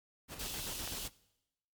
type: noise with tremolo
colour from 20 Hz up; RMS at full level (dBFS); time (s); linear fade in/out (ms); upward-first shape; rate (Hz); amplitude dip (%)
pink; -43; 0.28-1.1; 50; square; 7.8; 50
type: high-pass noise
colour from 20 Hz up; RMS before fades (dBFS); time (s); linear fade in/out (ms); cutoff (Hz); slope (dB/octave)
pink; -43; 0.39-1.08; 5; 2600; 96
type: click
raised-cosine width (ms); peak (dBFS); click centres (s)
0.5; -27; 0.876
effects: noise-tail reverb RT60 0.9 s tail -21 dB re dry + MP3 96 kbps